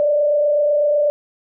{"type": "tone with frequency modulation", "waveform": "sine", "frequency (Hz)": 589, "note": "D5", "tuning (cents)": 5, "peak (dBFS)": -13, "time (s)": [0, 1.1], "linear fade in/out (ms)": 0, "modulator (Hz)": 28, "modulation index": 0.54, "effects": []}